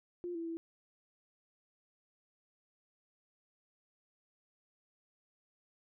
sine tone with pitch steps, 351.4 / 332.9 / 330.6 Hz, F4 / E4 / E4, +11 / +17 / +5 cents, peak -37 dBFS, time 0.24-0.57 s, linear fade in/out 0 ms, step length 110 ms, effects none

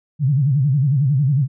sine tone with vibrato, 138.59 Hz, C#3, in tune, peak -13 dBFS, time 0.19-1.48 s, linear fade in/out 50 ms, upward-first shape sine, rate 11 Hz, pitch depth 170 cents each way, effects none

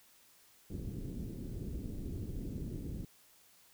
pink low-pass noise, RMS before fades -41 dBFS, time 0.7-3.05 s, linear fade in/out 5 ms, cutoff 350 Hz, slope 24 dB/octave, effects white hiss -64 dBFS RMS until 3.73 s

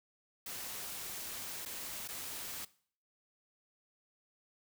white noise with dropouts, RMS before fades -43 dBFS, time 0.46-2.65 s, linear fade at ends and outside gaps 5 ms, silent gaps 1.652-1.659 / 2.078-2.086 s, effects noise-tail reverb RT60 0.5 s tail -19 dB re dry

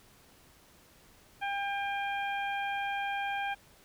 harmonic tone, 800 Hz, G5, 35 cents sharp, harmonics 1 / 2 / 3 / 4, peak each -33 / -37 / -39 / -45 dBFS, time 1.41-3.55 s, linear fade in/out 20 ms, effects pink hiss -60 dBFS RMS until 3.84 s

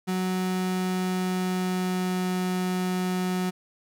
35% pulse tone with pitch glide, 185 to 183.19 Hz, F#3 to F#3, 0 to -17 cents, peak -23 dBFS, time 0.07-3.51 s, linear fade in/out 20 ms, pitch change -17 cents, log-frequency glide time 0.32-2.31 s, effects none

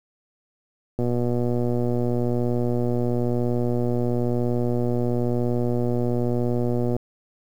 click train, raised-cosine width 2 ms, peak -12 dBFS, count 724, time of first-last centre 0.99-6.965 s, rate 121 Hz, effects 8-bit

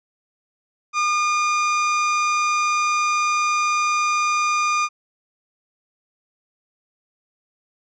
30% pulse tone, 1214 Hz, D#6, 43 cents flat, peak -15 dBFS, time 0.93-4.89 s, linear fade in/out 50 ms, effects resampled to 16000 Hz

